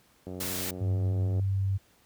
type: click train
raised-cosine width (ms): 2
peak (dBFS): -26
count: 104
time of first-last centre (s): 0.27-1.396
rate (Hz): 91.5
type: noise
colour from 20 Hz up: white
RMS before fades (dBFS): -34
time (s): 0.4-0.71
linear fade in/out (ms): 5
type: tone with pitch glide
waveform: sine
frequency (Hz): 98 to 97.21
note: G2 to G2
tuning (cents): 0 to -14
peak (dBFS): -24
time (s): 0.8-1.78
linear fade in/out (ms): 20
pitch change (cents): -14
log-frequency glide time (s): 1.25-1.63
effects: pink hiss -63 dBFS RMS until 2.05 s + high-pass 60 Hz 12 dB/octave